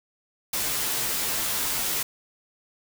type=noise with comb filter; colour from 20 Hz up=white; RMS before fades=-27 dBFS; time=0.53-2.03 s; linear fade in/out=5 ms; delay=12 ms; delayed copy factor=-0.9; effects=none